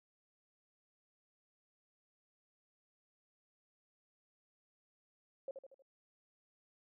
sine tone with echo, 540 Hz, C#5, 45 cents flat, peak -39 dBFS, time 5.48-5.51 s, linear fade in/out 2 ms, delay 78 ms, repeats 4, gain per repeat -6 dB, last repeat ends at 5.822 s, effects none

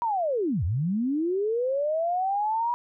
sine linear two-way sweep, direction down then up, 970 to 75.9 to 970 Hz, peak -23 dBFS, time 0.02-2.74 s, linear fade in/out 0 ms, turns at 0.64 s, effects none

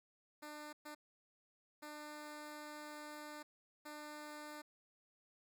10% pulse tone bursts at uneven times, 299.5 Hz, D4, 34 cents sharp, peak -40 dBFS, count 4, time 0.42-0.73 / 0.85-0.95 / 1.82-3.43 / 3.85-4.62 s, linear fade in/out 10 ms, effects none

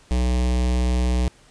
square tone with notch filter, 61.74 Hz, B1, in tune, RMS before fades -20 dBFS, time 0.11-1.28 s, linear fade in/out 0 ms, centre 1400 Hz, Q 1.5, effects pink hiss -53 dBFS RMS until 1.5 s + resampled to 22050 Hz

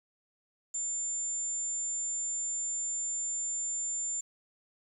sine tone, 7200 Hz, A8, 39 cents sharp, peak -29 dBFS, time 0.74-4.21 s, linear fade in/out 10 ms, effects tanh soft clip ceiling -30 dBFS + 10-bit

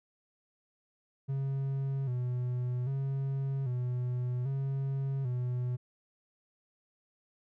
triangle tone with vibrato, 130 Hz, C3, 11 cents flat, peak -28 dBFS, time 1.28-5.77 s, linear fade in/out 20 ms, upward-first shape square, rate 0.63 Hz, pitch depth 81 cents each way, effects none

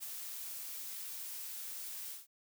blue noise with ADSR envelope, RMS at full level -42 dBFS, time 0-2.27 s, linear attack 32 ms, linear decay 14 ms, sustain -2 dB, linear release 170 ms, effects none

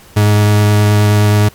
40% pulse tone with vibrato, 104.4 Hz, G#2, 10 cents sharp, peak -6 dBFS, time 0.16-1.49 s, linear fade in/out 10 ms, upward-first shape sine, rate 9.5 Hz, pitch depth 9 cents each way, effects pink hiss -41 dBFS RMS until 1.54 s + MP3 96 kbps

